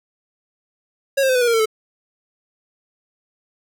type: tone with pitch steps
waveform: square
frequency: 549 / 531.2 / 514 / 497.4 / 481.3 / 465.7 / 450.6 / 436 Hz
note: C#5 / C5 / C5 / B4 / B4 / A#4 / A4 / A4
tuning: -17 / +26 / -31 / +12 / -45 / -2 / +41 / -16 cents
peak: -15 dBFS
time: 1.17-1.658 s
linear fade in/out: 10 ms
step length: 61 ms
effects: none